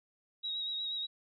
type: tone with vibrato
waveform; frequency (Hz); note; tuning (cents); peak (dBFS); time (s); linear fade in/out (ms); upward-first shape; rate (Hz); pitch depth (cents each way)
sine; 3816; A#7; +40; -34; 0.43-1.07; 20; sine; 8.3; 29
effects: none